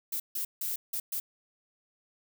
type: noise bursts at uneven times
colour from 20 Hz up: violet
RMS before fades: -33 dBFS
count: 5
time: 0.12-0.2 / 0.35-0.45 / 0.61-0.76 / 0.93-1 / 1.12-1.2 s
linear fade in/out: 5 ms
effects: none